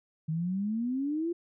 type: exponential sweep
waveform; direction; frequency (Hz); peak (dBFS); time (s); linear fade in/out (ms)
sine; up; 154 to 350.4; -28; 0.28-1.33; 10
effects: none